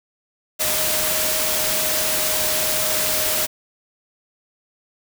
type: tone in noise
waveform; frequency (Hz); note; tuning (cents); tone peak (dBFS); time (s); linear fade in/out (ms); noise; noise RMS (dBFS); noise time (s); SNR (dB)
sine; 622.3; D#5; 0; -29; 0.59-3.47; 20; white; -21; 0.59-3.47; -11
effects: none